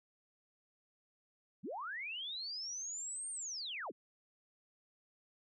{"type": "linear two-way sweep", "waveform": "sine", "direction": "up then down", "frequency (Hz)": [130.81, 8870, 130.81], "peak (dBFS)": -40, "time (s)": [1.63, 3.92], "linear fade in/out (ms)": 20, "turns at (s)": 3.31, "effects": []}